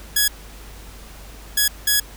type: tone bursts at uneven times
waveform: 5% pulse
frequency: 1675 Hz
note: G#6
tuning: 14 cents sharp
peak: -4 dBFS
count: 3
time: 0.16-0.28 / 1.57-1.68 / 1.87-2 s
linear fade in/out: 5 ms
effects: added 50 Hz sine -39 dBFS peak until 2.16 s + pink hiss -43 dBFS RMS until 2.16 s